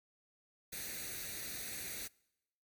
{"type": "noise with comb filter", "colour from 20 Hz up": "white", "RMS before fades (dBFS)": -43, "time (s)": [0.72, 2.08], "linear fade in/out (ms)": 10, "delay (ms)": 0.48, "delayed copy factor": 0.7, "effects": ["noise-tail reverb RT60 0.9 s tail -25 dB re dry", "MP3 96 kbps"]}